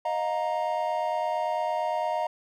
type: chord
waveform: triangle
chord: Eb suspended second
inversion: none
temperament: equal with one note detuned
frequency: 622.3 / 711.1 / 932.3 Hz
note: Eb5 / F5 / Bb5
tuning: 0 / +31 / 0 cents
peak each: -28 dBFS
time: 0.05-2.27 s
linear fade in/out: 5 ms
effects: none